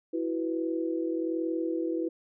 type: chord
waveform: sine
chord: E suspended second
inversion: none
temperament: just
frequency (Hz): 329.6 / 370.8 / 494.4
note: E4 / F#4 / B4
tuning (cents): 0 / +4 / +2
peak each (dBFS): -29 / -35 / -35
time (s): 0.13-2.09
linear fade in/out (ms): 10
effects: none